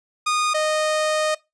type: tone pair in turn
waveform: sawtooth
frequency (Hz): 1230 / 617.8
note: D#6 / D#5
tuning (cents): -20 / -12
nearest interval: octave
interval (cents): 1192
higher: first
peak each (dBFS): -15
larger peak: neither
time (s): 0.26-0.54 / 0.54-1.35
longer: second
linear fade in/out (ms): 10
effects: noise-tail reverb RT60 0.2 s tail -20 dB re dry + resampled to 22050 Hz